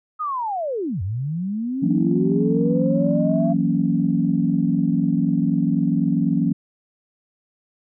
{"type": "linear two-way sweep", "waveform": "sine", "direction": "down then up", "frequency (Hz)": [1274, 86, 684], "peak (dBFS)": -22, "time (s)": [0.19, 3.54], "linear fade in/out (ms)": 20, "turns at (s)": 1.02}
{"type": "chord", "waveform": "sine", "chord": "F# dominant seventh", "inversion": "third", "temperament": "equal", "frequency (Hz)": [164.81, 185, 233.1, 277.2], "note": ["E3", "F#3", "A#3", "C#4"], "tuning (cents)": [0, 0, 0, 0], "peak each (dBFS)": -22, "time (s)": [1.82, 6.53], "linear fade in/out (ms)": 10}
{"effects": ["tanh soft clip ceiling -4 dBFS"]}